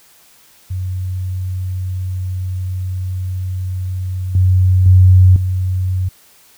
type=tone with level steps; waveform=sine; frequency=92.5 Hz; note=F#2; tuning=in tune; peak=-18 / -8 / -4 / -14 dBFS; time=0.7-6.09 s; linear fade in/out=10 ms; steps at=4.35 / 4.86 / 5.36 s; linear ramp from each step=2 ms; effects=white hiss -48 dBFS RMS until 6.57 s